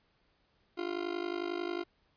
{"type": "tone with amplitude modulation", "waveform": "40% pulse", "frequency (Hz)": 349.2, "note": "F4", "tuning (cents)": 0, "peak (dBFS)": -29, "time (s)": [0.77, 1.84], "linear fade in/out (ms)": 20, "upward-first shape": "sine", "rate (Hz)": 51.1, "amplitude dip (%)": 90, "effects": ["pink hiss -72 dBFS RMS until 2.16 s", "resampled to 11025 Hz"]}